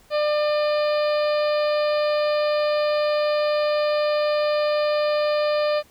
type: harmonic tone with a mistuned harmonic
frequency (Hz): 598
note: D5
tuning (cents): +31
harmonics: 1 / 2 / 3 / 4 / 5 / 6 / 7 / 8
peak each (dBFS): -19 / -29 / -35 / -35 / -39 / -40 / -38 / -38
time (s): 0.1-5.83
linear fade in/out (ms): 50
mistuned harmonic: 4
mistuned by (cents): +26
effects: pink hiss -55 dBFS RMS until 5.9 s